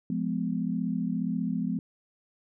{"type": "chord", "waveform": "sine", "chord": "F diminished", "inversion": "none", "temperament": "just", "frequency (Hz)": [174.61, 209.5, 251.4], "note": ["F3", "Ab3", "Cb4"], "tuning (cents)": [0, 15, 31], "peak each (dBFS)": -31, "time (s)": [0.1, 1.79], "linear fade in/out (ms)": 2, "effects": []}